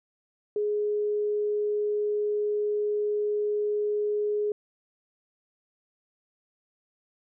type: tone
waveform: sine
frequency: 417.7 Hz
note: G#4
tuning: 10 cents sharp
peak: -24 dBFS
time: 0.56-4.52 s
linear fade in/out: 2 ms
effects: none